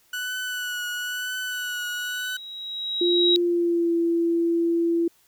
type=tone with vibrato; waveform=30% pulse; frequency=1480 Hz; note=F#6; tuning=in tune; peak=-25 dBFS; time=0.13-2.37 s; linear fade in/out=5 ms; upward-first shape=triangle; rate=1 Hz; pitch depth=31 cents each way
type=tone with exponential growth; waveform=sine; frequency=3839 Hz; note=B7; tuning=50 cents flat; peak=-16 dBFS; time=1.52-3.36 s; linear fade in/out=0 ms; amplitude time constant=400 ms
type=tone with pitch glide; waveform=sine; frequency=349.2 to 337.1 Hz; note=F4 to E4; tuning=0 to +39 cents; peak=-19 dBFS; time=3.01-5.08 s; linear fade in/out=5 ms; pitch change=-61 cents; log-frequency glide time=3.38-3.94 s
effects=white hiss -61 dBFS RMS until 5.27 s